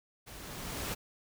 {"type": "noise with level ramp", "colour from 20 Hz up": "pink", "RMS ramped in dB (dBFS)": [-49, -35], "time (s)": [0.26, 0.95], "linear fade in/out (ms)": 20, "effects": []}